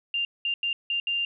sine tone bursts at uneven times, 2792 Hz, F7, 1 cent flat, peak -24 dBFS, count 5, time 0.14-0.25 / 0.45-0.54 / 0.63-0.73 / 0.9-1 / 1.07-1.25 s, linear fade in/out 2 ms, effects none

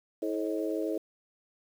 harmonic tone with a mistuned harmonic, 107.6 Hz, A2, 38 cents flat, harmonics 3 / 4 / 5 / 6, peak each -32 / -34 / -36 / -38 dBFS, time 0.22-0.98 s, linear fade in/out 5 ms, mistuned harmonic 6, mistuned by -45 cents, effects 9-bit

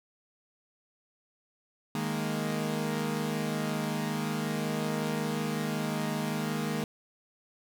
sawtooth chord, D# suspended fourth, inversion none, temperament equal, 155.56 / 207.7 / 233.1 Hz, D#3 / G#3 / A#3, 0 / 0 / 0 cents, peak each -30 dBFS, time 1.95-6.84 s, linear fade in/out 2 ms, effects none

